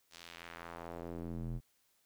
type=tone with band-pass filter sweep; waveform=square; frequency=42.39 Hz; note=E1; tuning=49 cents sharp; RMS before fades=-44 dBFS; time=0.1-1.61 s; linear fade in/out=50 ms; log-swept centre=5400 to 110 Hz; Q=1.1; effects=white hiss -74 dBFS RMS until 2.05 s